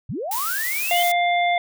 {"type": "linear sweep", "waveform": "sine", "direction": "up", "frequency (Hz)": [83.1, 3136], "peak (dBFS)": -25, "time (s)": [0.09, 1.03], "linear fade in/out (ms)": 5}
{"type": "noise", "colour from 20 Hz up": "blue", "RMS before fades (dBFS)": -27, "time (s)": [0.31, 1.12], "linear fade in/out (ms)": 5}
{"type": "harmonic tone", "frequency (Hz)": 700, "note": "F5", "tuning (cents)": 4, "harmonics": [1, 3, 5], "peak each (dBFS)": [-18, -23, -30], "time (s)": [0.91, 1.58], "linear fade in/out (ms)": 2}
{"effects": []}